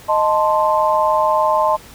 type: chord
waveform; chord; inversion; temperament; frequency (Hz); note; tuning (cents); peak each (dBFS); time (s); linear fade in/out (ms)
sine; A diminished; second; equal; 622.3 / 880 / 1046.5; Eb5 / A5 / C6; 0 / 0 / 0; -17; 0.08-1.77; 20
effects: pink hiss -41 dBFS RMS until 1.94 s